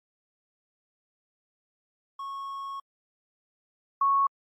triangle / sine tone pair in turn, 1099 / 1104.9 Hz, C#6 / C#6, -15 / -6 cents, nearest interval unison, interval 9 cents, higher second, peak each -32 / -20 dBFS, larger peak second, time 2.19-2.8 / 4.01-4.27 s, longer first, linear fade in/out 5 ms, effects AAC 64 kbps

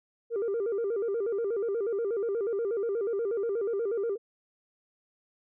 sine tone with vibrato, 429.7 Hz, A4, 41 cents flat, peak -25 dBFS, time 0.3-4.18 s, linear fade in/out 50 ms, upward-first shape square, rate 8.3 Hz, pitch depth 140 cents each way, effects tanh soft clip ceiling -25 dBFS

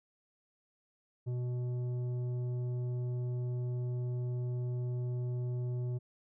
sine tone with tanh clipping, 123.47 Hz, B2, in tune, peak -34 dBFS, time 1.26-5.99 s, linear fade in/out 20 ms, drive 9 dB, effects none

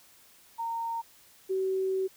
sine tone pair in turn, 920 / 380.2 Hz, A#5 / F#4, -23 / +47 cents, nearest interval octave + minor third, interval 1530 cents, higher first, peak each -30 / -26 dBFS, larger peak second, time 0.58-1.02 / 1.49-2.08 s, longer second, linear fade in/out 20 ms, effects white hiss -58 dBFS RMS until 2.16 s

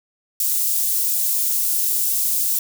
white high-pass noise, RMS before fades -20 dBFS, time 0.4-2.59 s, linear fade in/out 2 ms, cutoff 8300 Hz, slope 12 dB/octave, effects none

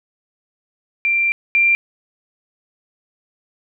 sine tone pair in turn, 2365 / 2373 Hz, D7 / D7, +12 / +17 cents, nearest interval unison, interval 5 cents, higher second, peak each -14 / -11 dBFS, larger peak second, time 1.05-1.32 / 1.55-1.75 s, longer first, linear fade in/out 0 ms, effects none

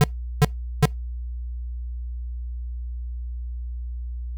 square tone bursts, 146.83 Hz, D3, in tune, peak -12 dBFS, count 3, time 0.01-0.854 s, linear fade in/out 0 ms, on 28 ms, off 380 ms, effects noise-tail reverb RT60 0.2 s tail -25 dB re dry + added 60 Hz sine -28 dBFS peak until 4.37 s

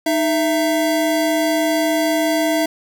square tone pair together, 310.1 / 665 Hz, D#4 / E5, -6 / +15 cents, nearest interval octave + minor second, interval 1321 cents, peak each -19 dBFS, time 0.06-2.66 s, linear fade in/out 5 ms, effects none

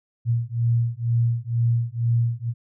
sine beating tone pair, 116.4 / 118.5 Hz, A#2 / A#2, -2 / +29 cents, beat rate 2.1 Hz, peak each -22 dBFS, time 0.25-2.54 s, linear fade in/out 50 ms, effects none

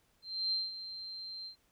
sine tone with ADSR envelope, 4145 Hz, C8, 17 cents flat, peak -29 dBFS, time 0.22-1.56 s, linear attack 300 ms, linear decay 190 ms, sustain -12 dB, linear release 99 ms, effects pink hiss -72 dBFS RMS until 1.71 s

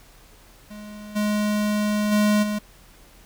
square tone with level steps, 209.5 Hz, G#3, 15 cents sharp, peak -37 / -21 / -17 / -24 dBFS, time 0.7-2.59 s, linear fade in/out 10 ms, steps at 1.15 / 2.11 / 2.42 s, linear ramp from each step 20 ms, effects added 41 Hz sine -52 dBFS peak until 3.25 s + pink hiss -52 dBFS RMS until 3.25 s

